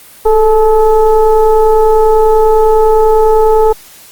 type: tone with frequency modulation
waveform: sine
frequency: 440 Hz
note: A4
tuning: in tune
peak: -4 dBFS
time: 0.25-3.73 s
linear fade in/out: 10 ms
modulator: 425 Hz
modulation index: 0.94
effects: white hiss -37 dBFS RMS until 4.11 s + Opus 32 kbps